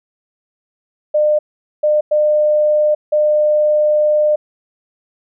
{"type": "tone bursts at uneven times", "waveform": "sine", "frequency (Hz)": 603, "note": "D5", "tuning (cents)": 46, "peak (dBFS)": -10, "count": 4, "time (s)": [[1.14, 1.39], [1.83, 2.01], [2.11, 2.95], [3.12, 4.36]], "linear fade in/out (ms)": 10, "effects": []}